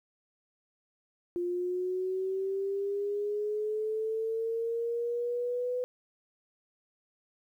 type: linear sweep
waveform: sine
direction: up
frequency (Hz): 349.2 to 500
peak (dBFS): -29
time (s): 1.36-5.84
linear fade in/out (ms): 0
effects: 11-bit